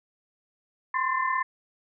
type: tone cluster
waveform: sine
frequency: 1034 / 1072 / 1786 / 2058 Hz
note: C6 / C6 / A6 / C7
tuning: -21 / +42 / +25 / -29 cents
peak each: -27 / -29 / -30 / -35 dBFS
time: 0.94-1.43 s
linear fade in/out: 5 ms
effects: none